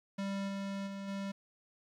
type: tone with level steps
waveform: square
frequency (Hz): 196.9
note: G3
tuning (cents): +8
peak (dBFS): -35 / -37 / -41 / -37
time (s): 0.18-1.32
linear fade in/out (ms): 10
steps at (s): 0.47 / 0.86 / 1.07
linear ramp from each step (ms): 20
effects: low-pass 6000 Hz 12 dB/octave + 11-bit